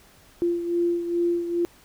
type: beating tone pair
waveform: sine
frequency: 344.5 / 346.9 Hz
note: F4 / F4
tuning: -24 / -12 cents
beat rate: 2.4 Hz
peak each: -22 / -29 dBFS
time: 0.42-1.65 s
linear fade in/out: 0 ms
effects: pink hiss -54 dBFS RMS until 1.84 s